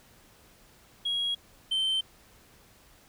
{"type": "tone pair in turn", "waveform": "sine", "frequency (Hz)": [3300, 3104], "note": ["G#7", "G7"], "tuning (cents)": [-12, -18], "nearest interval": "minor second", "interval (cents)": 106, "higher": "first", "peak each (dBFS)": [-25, -22], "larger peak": "second", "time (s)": [[1.05, 1.35], [1.71, 2.01]], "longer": "neither", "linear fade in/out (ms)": 10, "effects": ["tanh soft clip ceiling -24 dBFS", "pink hiss -58 dBFS RMS until 3.08 s"]}